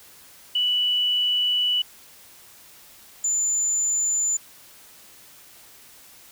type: tone pair in turn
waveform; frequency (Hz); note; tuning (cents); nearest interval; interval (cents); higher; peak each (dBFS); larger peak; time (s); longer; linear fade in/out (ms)
sine; 2960 / 7063; F#7 / A8; 0 / +6; octave + minor third; 1506; second; -19 / -20; first; 0.55-1.82 / 3.24-4.37; first; 5
effects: white hiss -49 dBFS RMS until 6.31 s